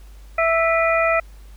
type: harmonic tone with a mistuned harmonic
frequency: 659.3 Hz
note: E5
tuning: in tune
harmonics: 1 / 2 / 3 / 4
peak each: -18 / -21 / -23 / -24 dBFS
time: 0.38-1.2 s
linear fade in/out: 5 ms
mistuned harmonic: 4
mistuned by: -140 cents
effects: added 50 Hz sine -39 dBFS peak until 1.56 s + pink hiss -54 dBFS RMS until 1.56 s